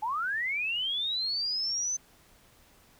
sine linear sweep, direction up, 823 to 6190 Hz, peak -28 dBFS, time 0.02-1.97 s, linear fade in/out 10 ms, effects pink hiss -60 dBFS RMS until 2.99 s

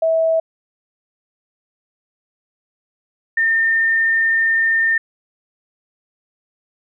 sine tone pair in turn, 650 / 1812.1 Hz, E5 / A#6, -24 / -49 cents, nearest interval octave + tritone, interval 1775 cents, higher second, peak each -13 dBFS, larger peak neither, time 0.02-0.4 / 3.37-4.98 s, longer second, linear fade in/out 5 ms, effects none

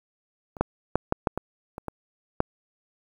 clicks, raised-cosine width 1 ms, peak -26 / -6 / -6 / -7 / -7 / -14 / -21 / -17 / -6 dBFS, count 9, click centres 0.568 / 0.61 / 0.956 / 1.124 / 1.272 / 1.376 / 1.781 / 1.883 / 2.404 s, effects 8-bit

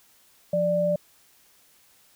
sine tone pair together, 174.61 / 590.4 Hz, F3 / D5, 0 / +9 cents, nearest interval octave + major sixth, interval 2109 cents, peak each -28 / -21 dBFS, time 0.53-0.96 s, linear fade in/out 5 ms, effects white hiss -59 dBFS RMS until 2.15 s

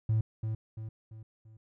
triangle tone with echo, 110 Hz, A2, in tune, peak -21 dBFS, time 0.09-0.21 s, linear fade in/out 5 ms, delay 340 ms, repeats 4, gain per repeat -7 dB, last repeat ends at 1.57 s, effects tanh soft clip ceiling -20 dBFS

